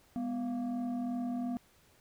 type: tone with frequency modulation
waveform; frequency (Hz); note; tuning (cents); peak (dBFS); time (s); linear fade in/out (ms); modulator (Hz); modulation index
sine; 246.9; B3; 0; -31; 0.16-1.57; 0; 451; 0.58
effects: tanh soft clip ceiling -29 dBFS + pink hiss -65 dBFS RMS until 2 s